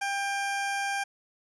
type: tone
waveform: 20% pulse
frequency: 796 Hz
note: G5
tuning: 26 cents sharp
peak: -23 dBFS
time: 0.01-1.04 s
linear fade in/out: 10 ms
effects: resampled to 22050 Hz + 10-bit